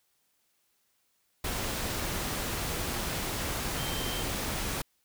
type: tone in noise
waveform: sine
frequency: 3136 Hz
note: G7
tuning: in tune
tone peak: -39 dBFS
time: 3.78-4.23 s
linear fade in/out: 5 ms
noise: pink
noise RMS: -33 dBFS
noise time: 1.44-4.82 s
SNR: -9 dB
effects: white hiss -73 dBFS RMS until 5.04 s